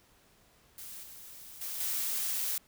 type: noise with level steps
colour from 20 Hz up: blue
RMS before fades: -45 / -49 / -38 / -33 dBFS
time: 0.78-2.58 s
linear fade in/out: 2 ms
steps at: 1.03 / 1.61 / 1.8 s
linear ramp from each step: 5 ms
effects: pink hiss -64 dBFS RMS until 2.67 s